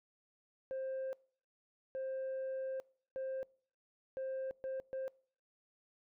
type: tone bursts at uneven times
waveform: sine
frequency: 528 Hz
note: C5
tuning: 16 cents sharp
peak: -35 dBFS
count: 6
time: 0.71-1.13 / 1.95-2.8 / 3.16-3.43 / 4.17-4.51 / 4.64-4.8 / 4.93-5.08 s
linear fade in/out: 0 ms
effects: noise-tail reverb RT60 0.5 s tail -26 dB re dry + tanh soft clip ceiling -36 dBFS